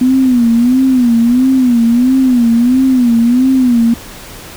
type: tone with vibrato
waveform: sine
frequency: 246.9 Hz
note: B3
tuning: in tune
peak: -6 dBFS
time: 0.01-3.94 s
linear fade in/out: 5 ms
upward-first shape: sine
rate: 1.5 Hz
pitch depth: 120 cents each way
effects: pink hiss -31 dBFS RMS until 4.56 s